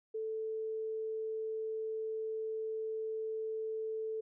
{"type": "tone", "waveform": "sine", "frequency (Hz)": 440, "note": "A4", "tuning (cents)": 0, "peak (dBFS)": -35, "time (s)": [0.14, 4.21], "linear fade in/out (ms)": 10, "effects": []}